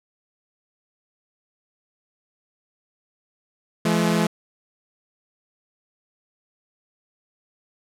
sawtooth tone pair together, 169.85 / 214 Hz, F3 / A3, -48 / -48 cents, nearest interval major third, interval 400 cents, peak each -17 dBFS, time 3.85-4.27 s, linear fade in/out 5 ms, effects low-pass 12000 Hz 12 dB/octave

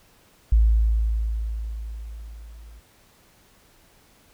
sine tone with level ramp, 55 Hz, A1, in tune, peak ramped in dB -12 to -42 dBFS, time 0.52-2.8 s, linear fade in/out 5 ms, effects pink hiss -57 dBFS RMS until 4.33 s

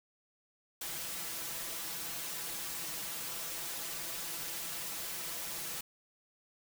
white noise with comb filter, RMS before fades -40 dBFS, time 0.81-5.81 s, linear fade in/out 5 ms, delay 6 ms, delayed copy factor +1, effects none

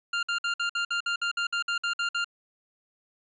25% pulse tone bursts, 1396.9 Hz, F6, in tune, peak -22 dBFS, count 14, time 0.13-2.245 s, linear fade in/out 5 ms, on 100 ms, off 55 ms, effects resampled to 16000 Hz

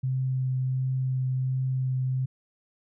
sine tone with vibrato, 130 Hz, C3, 11 cents flat, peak -24 dBFS, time 0.03-2.26 s, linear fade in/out 10 ms, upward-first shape triangle, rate 1.4 Hz, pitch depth 10 cents each way, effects none

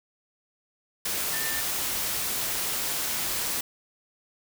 sine tone in noise, 1789 Hz, A6, 28 cents sharp, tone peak -34 dBFS, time 1.33-1.61 s, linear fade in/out 5 ms, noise white, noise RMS -29 dBFS, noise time 1.05-3.61 s, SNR -8 dB, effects none

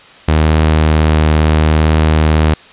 sawtooth tone with vibrato, 77.78 Hz, D#2, in tune, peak -4 dBFS, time 0.28-2.54 s, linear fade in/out 5 ms, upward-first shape triangle, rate 0.72 Hz, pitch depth 9 cents each way, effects white hiss -39 dBFS RMS until 2.72 s + resampled to 8000 Hz

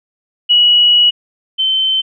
sine tone pair in turn, 2925 / 3084 Hz, F#7 / G7, -21 / -29 cents, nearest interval minor second, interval 92 cents, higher second, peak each -6 / -11 dBFS, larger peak first, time 0.49-1.11 / 1.58-2.02 s, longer first, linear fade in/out 20 ms, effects none

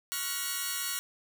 5% pulse chord, Gb major seventh, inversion second, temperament equal with one note detuned, 1108.7 / 1396.9 / 1480 / 1910.4 Hz, Db6 / F6 / Gb6 / Bb6, 0 / 0 / 0 / +42 cents, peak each -26 / -26 / -26 / -26 dBFS, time 0.12-0.99 s, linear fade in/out 0 ms, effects 9-bit

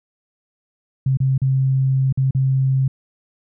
sine tone with dropouts, 133.1 Hz, C3, 30 cents sharp, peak -14 dBFS, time 1.06-2.88 s, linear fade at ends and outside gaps 5 ms, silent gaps 1.172-1.202 / 1.379-1.417 / 2.126-2.174 / 2.309-2.348 s, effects none

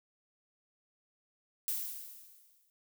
violet noise with exponential decay, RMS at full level -33 dBFS, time 1.68-2.7 s, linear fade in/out 0 ms, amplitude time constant 220 ms, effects none

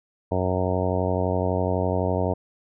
harmonic tone, 91.9 Hz, F#2, 11 cents flat, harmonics 1 / 2 / 3 / 4 / 5 / 6 / 7 / 8 / 9 / 10, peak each -26 / -30 / -31 / -32 / -29 / -30 / -29 / -34 / -38 / -34 dBFS, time 0.31-2.34 s, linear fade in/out 10 ms, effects none

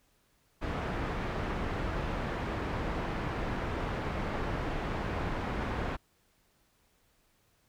pink low-pass noise, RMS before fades -34 dBFS, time 0.61-5.97 s, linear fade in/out 20 ms, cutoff 1800 Hz, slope 12 dB/octave, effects pink hiss -70 dBFS RMS until 7.68 s

